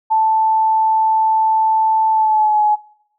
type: tone with pitch glide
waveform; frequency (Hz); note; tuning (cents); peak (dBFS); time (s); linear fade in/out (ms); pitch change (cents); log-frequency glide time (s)
sine; 880 to 844.6; A5 to G#5; 0 to +29; -11; 0.1-2.76; 20; -71; 2.11-2.62
effects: noise-tail reverb RT60 0.7 s tail -21 dB re dry